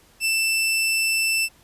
sawtooth tone, 2660 Hz, E7, 15 cents sharp, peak -16 dBFS, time 0.2-1.49 s, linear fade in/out 50 ms, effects pink hiss -55 dBFS RMS until 1.63 s + resampled to 32000 Hz

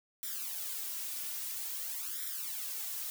blue noise with flanger, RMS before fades -39 dBFS, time 0.23-3.1 s, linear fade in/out 0 ms, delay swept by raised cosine 0.54 to 3.44 ms, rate 0.5 Hz, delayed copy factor +0.85, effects none

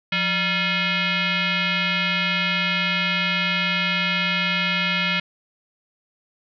sine tone with frequency modulation, 176.4 Hz, F3, 18 cents sharp, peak -19 dBFS, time 0.12-5.2 s, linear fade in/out 5 ms, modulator 777 Hz, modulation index 4.2, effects none

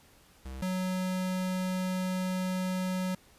square tone pair in turn, 65.41 / 185.01 Hz, C2 / F#3, 0 / 0 cents, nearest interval octave + tritone, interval 1800 cents, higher second, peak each -39 / -30 dBFS, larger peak second, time 0.45-0.62 / 0.62-3.15 s, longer second, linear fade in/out 5 ms, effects pink hiss -60 dBFS RMS until 3.38 s + resampled to 32000 Hz

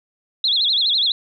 sine tone with vibrato, 3729 Hz, A#7, in tune, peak -15 dBFS, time 0.44-1.12 s, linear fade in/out 2 ms, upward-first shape sine, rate 12 Hz, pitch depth 220 cents each way, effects none

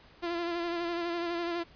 sawtooth tone with vibrato, 342.6 Hz, F4, 33 cents flat, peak -27 dBFS, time 0.22-1.64 s, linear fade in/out 20 ms, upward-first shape sine, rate 12 Hz, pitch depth 33 cents each way, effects pink hiss -57 dBFS RMS until 1.75 s + resampled to 11025 Hz

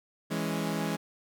sawtooth chord, C# minor, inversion first, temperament equal, 164.81 / 207.7 / 277.2 Hz, E3 / G#3 / C#4, 0 / 0 / 0 cents, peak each -29 / -29 / -32 dBFS, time 0.3-0.97 s, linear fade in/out 20 ms, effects none

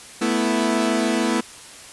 sawtooth chord, A suspended second, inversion none, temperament equal, 220 / 246.9 / 329.6 Hz, A3 / B3 / E4, 0 / 0 / 0 cents, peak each -19 dBFS, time 0.21-1.41 s, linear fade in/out 10 ms, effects white hiss -41 dBFS RMS until 1.92 s + resampled to 24000 Hz

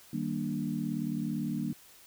sine chord, Eb major seventh, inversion none, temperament equal with one note detuned, 155.56 / 193.75 / 233.1 / 293.7 Hz, Eb3 / G3 / Bb3 / D4, 0 / -20 / 0 / 0 cents, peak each -37 / -36 / -34 / -37 dBFS, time 0.13-1.73 s, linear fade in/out 5 ms, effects white hiss -56 dBFS RMS until 2.06 s

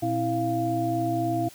sine tone cluster, 120 / 265.2 / 328.5 / 693 Hz, B2 / C4 / E4 / F5, -49 / +23 / -6 / -14 cents, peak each -30 / -34 / -27 / -27 dBFS, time 0.02-1.49 s, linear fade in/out 10 ms, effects white hiss -49 dBFS RMS until 1.54 s

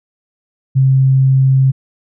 sine tone, 133.2 Hz, C3, 31 cents sharp, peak -7 dBFS, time 0.75-1.72 s, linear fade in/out 20 ms, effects none

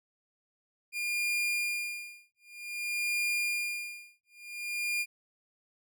40% pulse tone with tremolo, 2413 Hz, D7, 46 cents sharp, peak -27 dBFS, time 0.92-5.06 s, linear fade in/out 50 ms, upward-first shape sine, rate 0.53 Hz, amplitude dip 100%, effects none

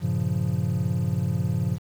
triangle chord, G half-diminished seventh, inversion none, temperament equal, 98 / 116.54 / 138.59 / 174.61 Hz, G2 / Bb2 / Db3 / F3, 0 / 0 / 0 / 0 cents, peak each -26 dBFS, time 0-1.79 s, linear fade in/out 50 ms, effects 8-bit

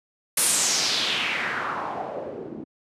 white noise with low-pass filter sweep, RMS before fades -26 dBFS, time 0.37-2.64 s, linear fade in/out 5 ms, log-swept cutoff 11000 to 280 Hz, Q 2.9, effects high-pass 150 Hz 12 dB/octave + resampled to 32000 Hz

